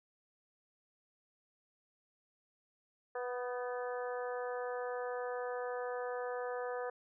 harmonic tone with a mistuned harmonic, 246.9 Hz, B3, in tune, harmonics 2 / 3 / 4 / 5 / 6 / 7, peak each -38 / -44 / -48 / -48 / -50 / -50 dBFS, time 3.15-6.9 s, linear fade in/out 5 ms, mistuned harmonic 6, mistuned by +39 cents, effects none

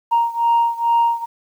sine beating tone pair, 932.3 / 934.6 Hz, A#5 / A#5, 0 / +4 cents, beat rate 2.3 Hz, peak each -15 / -17 dBFS, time 0.11-1.26 s, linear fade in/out 20 ms, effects tanh soft clip ceiling -9 dBFS + 8-bit

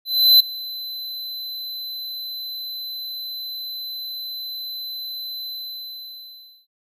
square tone with ADSR envelope, 4033 Hz, B7, 36 cents sharp, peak -8 dBFS, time 0.05-6.67 s, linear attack 350 ms, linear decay 6 ms, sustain -21 dB, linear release 1200 ms, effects none

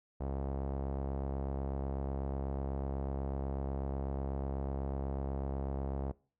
sawtooth tone with low-pass filter, 68.1 Hz, C#2, 30 cents flat, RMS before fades -37 dBFS, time 0.2-6.12 s, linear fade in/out 10 ms, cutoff 730 Hz, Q 1.6, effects noise-tail reverb RT60 0.4 s tail -22 dB re dry

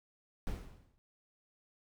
brown noise with exponential decay, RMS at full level -35 dBFS, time 0.47-0.98 s, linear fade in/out 0 ms, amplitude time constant 110 ms, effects none

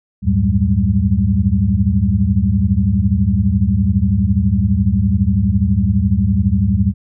sine tone cluster, 76.9 / 94.5 / 108.9 / 189.7 / 201.7 Hz, D#2 / F#2 / A2 / F#3 / G3, -20 / +37 / -17 / +43 / +50 cents, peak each -18 dBFS, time 0.22-6.94 s, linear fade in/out 50 ms, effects none

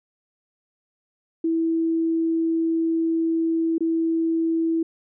sine tone with dropouts, 327.7 Hz, E4, 10 cents flat, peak -19 dBFS, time 1.44-4.83 s, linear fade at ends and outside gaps 5 ms, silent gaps 3.782-3.806 s, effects none

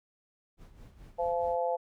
brown noise with tremolo, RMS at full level -49 dBFS, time 0.57-1.59 s, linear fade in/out 50 ms, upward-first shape sine, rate 4.7 Hz, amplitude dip 65%
harmonic tone, 171.9 Hz, F3, 27 cents flat, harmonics 3 / 4 / 5, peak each -30 / -32 / -34 dBFS, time 1.18-1.77 s, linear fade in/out 20 ms
effects none

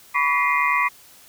sine tone cluster, 988 / 1138 / 1939 / 2087 / 2453 Hz, B5 / C#6 / B6 / C7 / D#7, 0 / +45 / -32 / -5 / -25 cents, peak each -24 / -22 / -26 / -22 / -26 dBFS, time 0.14-0.89 s, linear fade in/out 20 ms, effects white hiss -49 dBFS RMS until 1.28 s

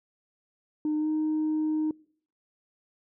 sine tone with pitch glide, 304.5 to 309.8 Hz, D#4 to D#4, -37 to -7 cents, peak -23 dBFS, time 0.85-1.91 s, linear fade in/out 2 ms, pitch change +30 cents, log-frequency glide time 0.97-1.08 s, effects noise-tail reverb RT60 0.6 s tail -26 dB re dry + tanh soft clip ceiling -22 dBFS

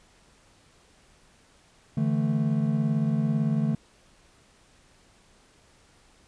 triangle chord, D suspended second, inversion none, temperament equal, 146.83 / 164.81 / 220 Hz, D3 / E3 / A3, 0 / 0 / 0 cents, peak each -24 / -27 / -24 dBFS, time 1.97-3.75 s, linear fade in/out 5 ms, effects pink hiss -59 dBFS RMS until 6.27 s + resampled to 22050 Hz

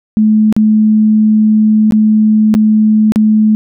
sine tone with dropouts, 215.4 Hz, A3, 37 cents flat, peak -5 dBFS, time 0.17-3.55 s, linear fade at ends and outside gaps 0 ms, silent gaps 0.526-0.565 / 1.909-1.922 / 2.541-2.55 / 3.121-3.159 s, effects none

